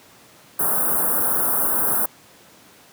white band-stop noise, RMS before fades -20 dBFS, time 0.59-2.06 s, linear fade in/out 5 ms, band 1500 to 9700 Hz, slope 48 dB/octave, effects pink hiss -49 dBFS RMS until 2.92 s + high-pass 150 Hz 12 dB/octave

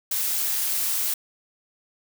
blue noise, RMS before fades -25 dBFS, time 0.11-1.14 s, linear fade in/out 5 ms, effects none

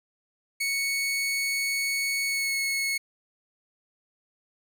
sawtooth tone with pitch glide, 2217 to 2192 Hz, C#7 to C#7, 0 to -20 cents, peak -22 dBFS, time 0.6-2.98 s, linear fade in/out 10 ms, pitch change -20 cents, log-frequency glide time 2.27-2.55 s, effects none

